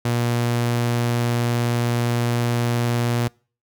sawtooth tone, 119.4 Hz, A#2, 42 cents sharp, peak -15 dBFS, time 0.05-3.28 s, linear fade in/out 5 ms, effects noise-tail reverb RT60 0.4 s tail -26 dB re dry

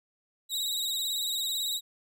sawtooth tone with vibrato, 3839 Hz, B7, 50 cents flat, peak -26 dBFS, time 0.49-1.81 s, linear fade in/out 50 ms, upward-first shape triangle, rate 18 Hz, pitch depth 69 cents each way, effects none

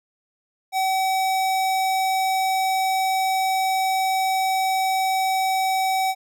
square tone, 761 Hz, F#5, 48 cents sharp, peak -20 dBFS, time 0.72-6.15 s, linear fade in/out 50 ms, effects none

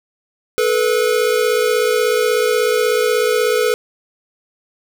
square tone pair together, 432.7 / 489.1 Hz, A4 / B4, -29 / -17 cents, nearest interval major second, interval 212 cents, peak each -17 dBFS, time 0.58-3.74 s, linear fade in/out 0 ms, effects none

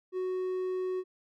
triangle tone, 370 Hz, F#4, in tune, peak -28 dBFS, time 0.12-1.04 s, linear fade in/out 50 ms, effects none

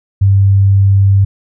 sine tone, 98.3 Hz, G2, 5 cents sharp, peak -5 dBFS, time 0.21-1.25 s, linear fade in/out 10 ms, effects none

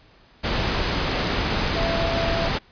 sine tone in noise, 668 Hz, E5, 23 cents sharp, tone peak -25 dBFS, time 1.75-2.49 s, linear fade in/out 20 ms, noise pink, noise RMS -23 dBFS, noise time 0.43-2.59 s, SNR -5 dB, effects pink hiss -54 dBFS RMS until 2.71 s + resampled to 11025 Hz

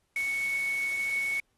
sine tone in noise, 2217 Hz, C#7, in tune, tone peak -27 dBFS, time 0.16-1.4 s, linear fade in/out 2 ms, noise white, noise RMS -44 dBFS, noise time 0.16-1.4 s, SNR +14 dB, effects pink hiss -75 dBFS RMS until 1.57 s + AAC 32 kbps

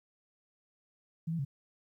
sine tone with pitch steps, 162.8 / 167 / 137.6 Hz, E3 / E3 / C#3, -21 / +23 / -12 cents, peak -31 dBFS, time 1.27-1.45 s, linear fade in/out 10 ms, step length 60 ms, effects 12-bit

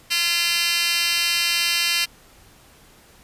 10% pulse tone with high-pass filter, 342.9 Hz, F4, 32 cents flat, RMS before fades -21 dBFS, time 0.1-2.06 s, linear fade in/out 20 ms, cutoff 3200 Hz, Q 5.8, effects pink hiss -51 dBFS RMS until 3.23 s + resampled to 32000 Hz

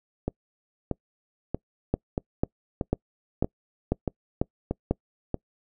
two click trains, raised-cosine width 2 ms, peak -9 / -13 dBFS, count 7 / 9, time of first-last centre 1.94-4.91 / 0.28-5.343 s, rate 2.02 / 1.58 Hz, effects noise-tail reverb RT60 0.1 s tail -26 dB re dry

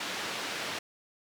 white band-pass noise, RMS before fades -36 dBFS, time 0-0.79 s, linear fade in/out 5 ms, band 160 to 3600 Hz, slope 12 dB/octave, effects none

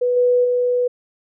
sine tone with level steps, 492.7 Hz, B4, 4 cents flat, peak -15 / -12 / -15 dBFS, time 0.01-0.88 s, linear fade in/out 10 ms, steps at 0.16 / 0.44 s, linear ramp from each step 10 ms, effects none

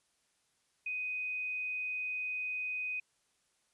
sine tone, 2500 Hz, D#7, 8 cents sharp, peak -34 dBFS, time 0.86-3 s, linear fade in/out 5 ms, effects white hiss -75 dBFS RMS until 3.73 s + resampled to 24000 Hz

